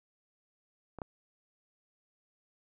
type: clicks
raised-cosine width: 1 ms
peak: -29 / -23 dBFS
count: 2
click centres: 0.987 / 1.018 s
effects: none